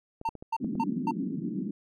clicks, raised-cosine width 2 ms, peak -28 dBFS, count 6, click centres 0.214 / 0.289 / 0.353 / 0.425 / 0.645 / 0.754 s
triangle tone bursts, 907 Hz, A#5, 48 cents flat, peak -24 dBFS, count 4, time 0.25-1.112 s, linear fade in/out 5 ms, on 43 ms, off 230 ms
pink band-pass noise, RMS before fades -32 dBFS, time 0.6-1.71 s, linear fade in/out 5 ms, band 170 to 320 Hz, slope 48 dB/octave
effects none

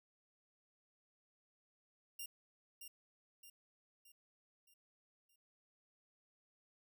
5% pulse tone with echo, 2794 Hz, F7, in tune, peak -35 dBFS, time 2.19-2.26 s, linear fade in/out 5 ms, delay 620 ms, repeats 5, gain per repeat -6 dB, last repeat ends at 5.36 s, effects none

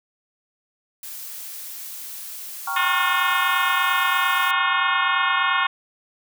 blue noise, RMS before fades -35 dBFS, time 1.03-4.51 s, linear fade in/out 2 ms
sine chord, G half-diminished seventh, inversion none, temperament equal, 784 / 932.3 / 1108.7 / 1396.9 Hz, G5 / Bb5 / Db6 / F6, 0 / 0 / 0 / 0 cents, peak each -31 / -32 / -28 / -28 dBFS, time 2.67-5.67 s, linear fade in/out 5 ms
harmonic tone, 360 Hz, F#4, 47 cents flat, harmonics 3 / 4 / 5 / 6 / 7 / 8 / 9 / 10, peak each -23 / -25 / -27 / -29 / -30 / -31 / -32 / -33 dBFS, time 2.76-5.67 s, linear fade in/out 5 ms
effects none

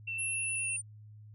sine tone with vibrato, 2687 Hz, E7, 33 cents sharp, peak -34 dBFS, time 0.07-0.77 s, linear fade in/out 10 ms, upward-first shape square, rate 9.5 Hz, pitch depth 10 cents each way
sine exponential sweep, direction down, 11070 to 9100 Hz, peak -34 dBFS, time 0.18-0.82 s, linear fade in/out 20 ms
effects added 106 Hz sine -49 dBFS peak until 1.34 s

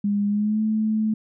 sine tone with pitch glide, 203.7 to 217.1 Hz, G#3 to A3, -33 to -23 cents, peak -19 dBFS, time 0.04-1.14 s, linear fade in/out 5 ms, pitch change +110 cents, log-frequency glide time 0.27-0.61 s, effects none

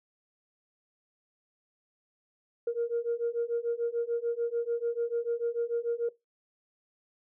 sine beating tone pair, 466.2 / 473 Hz, A#4 / A#4, 0 / +25 cents, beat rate 6.8 Hz, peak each -30 dBFS, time 2.67-6.09 s, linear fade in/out 5 ms, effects noise-tail reverb RT60 0.2 s tail -20 dB re dry + tanh soft clip ceiling -22 dBFS

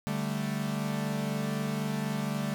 45% pulse chord, D suspended fourth, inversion none, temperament equal, 146.83 / 196 / 220 Hz, D3 / G3 / A3, 0 / 0 / 0 cents, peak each -34 dBFS, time 0.07-2.54 s, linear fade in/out 0 ms, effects none

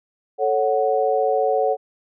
sine chord, F# minor, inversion first, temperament equal, 440 / 554.4 / 740 Hz, A4 / C#5 / F#5, 0 / 0 / 0 cents, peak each -21 dBFS, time 0.38-1.77 s, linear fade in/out 50 ms, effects none

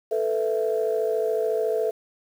sine chord, A suspended second, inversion none, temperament equal, 440 / 493.9 / 659.3 Hz, A4 / B4 / E5, 0 / 0 / 0 cents, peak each -23 / -27 / -27 dBFS, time 0.11-1.91 s, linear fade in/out 10 ms, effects tanh soft clip ceiling -13 dBFS + 8-bit

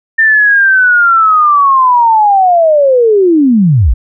sine linear sweep, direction down, 1804 to 43.65 Hz, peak -4 dBFS, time 0.18-3.94 s, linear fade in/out 10 ms, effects none

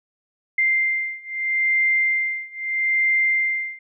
sine beating tone pair, 2093 / 2093.78 Hz, C7 / C7, 0 / +1 cents, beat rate 0.78 Hz, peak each -22 / -21 dBFS, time 0.58-3.79 s, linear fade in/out 5 ms, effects none

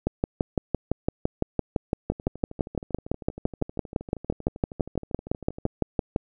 two click trains, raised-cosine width 2 ms, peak -9 / -24 dBFS, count 37 / 46, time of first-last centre 0.07-6.161 / 2.12-5.663 s, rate 5.91 / 12.7 Hz, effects none

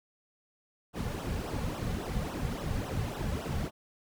brown noise with flanger, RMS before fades -34 dBFS, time 0.93-3.71 s, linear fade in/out 50 ms, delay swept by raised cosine 0.43 to 3.23 ms, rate 3.6 Hz, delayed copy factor -0.95, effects none

